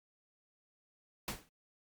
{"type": "noise with exponential decay", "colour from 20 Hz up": "pink", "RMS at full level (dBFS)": -35, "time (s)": [1.28, 1.49], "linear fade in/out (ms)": 1, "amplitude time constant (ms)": 45, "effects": ["noise-tail reverb RT60 0.1 s tail -26 dB re dry", "Opus 48 kbps"]}